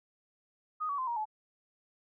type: tone with pitch steps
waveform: sine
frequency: 1244.5 / 1134.6 / 1034.5 / 943.2 / 859.9 Hz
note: D#6 / C#6 / C6 / A#5 / A5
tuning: 0 / +40 / -20 / +20 / -40 cents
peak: -31 dBFS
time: 0.8-1.255 s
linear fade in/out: 20 ms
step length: 91 ms
effects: none